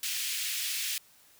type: high-pass noise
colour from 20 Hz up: pink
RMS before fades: -33 dBFS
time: 0.03-0.98 s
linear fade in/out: 2 ms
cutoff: 2300 Hz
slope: 24 dB/octave
effects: white hiss -60 dBFS RMS until 1.39 s